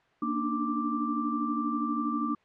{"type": "tone cluster", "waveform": "sine", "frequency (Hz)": [232.5, 288.7, 301.1, 1176], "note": ["A#3", "D4", "D4", "D6"], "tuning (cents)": [-4, -30, 43, 2], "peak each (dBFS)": [-32, -35, -33, -31], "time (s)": [0.22, 2.35], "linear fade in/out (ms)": 5, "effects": ["white hiss -64 dBFS RMS until 2.44 s", "low-pass 2000 Hz 12 dB/octave"]}